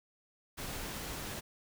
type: noise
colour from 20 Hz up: pink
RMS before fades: -41 dBFS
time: 0.57-1.41 s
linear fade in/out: 20 ms
effects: none